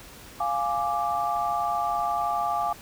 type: chord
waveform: sine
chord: D diminished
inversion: first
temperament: equal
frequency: 698.5 / 830.6 / 1174.7 Hz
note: F5 / Ab5 / D6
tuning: 0 / 0 / 0 cents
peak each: -28 dBFS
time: 0.4-2.73 s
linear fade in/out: 5 ms
effects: pink hiss -46 dBFS RMS until 2.81 s